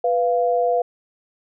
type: tone pair together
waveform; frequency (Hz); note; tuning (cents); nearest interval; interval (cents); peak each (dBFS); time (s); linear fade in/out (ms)
sine; 493.9 / 693.3; B4 / F5; 0 / -13; tritone; 587; -19; 0.04-0.82; 5
effects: none